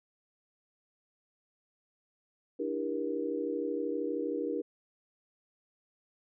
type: chord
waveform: sine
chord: E half-diminished seventh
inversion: third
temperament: just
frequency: 296.7 / 329.6 / 395.6 / 474.7 Hz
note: D4 / E4 / G4 / Bb4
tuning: +18 / 0 / +16 / +31 cents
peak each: -36 / -38 / -37 / -35 dBFS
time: 2.59-4.62 s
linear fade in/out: 10 ms
effects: none